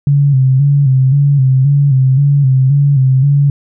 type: tone with vibrato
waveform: sine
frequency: 136.7 Hz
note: C#3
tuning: 24 cents flat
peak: -6 dBFS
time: 0.07-3.5 s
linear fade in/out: 2 ms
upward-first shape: square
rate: 1.9 Hz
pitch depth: 68 cents each way
effects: none